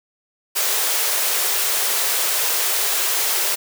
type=high-pass noise; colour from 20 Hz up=white; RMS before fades=-20 dBFS; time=0.55-3.56 s; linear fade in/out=20 ms; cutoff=360 Hz; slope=96 dB/octave; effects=none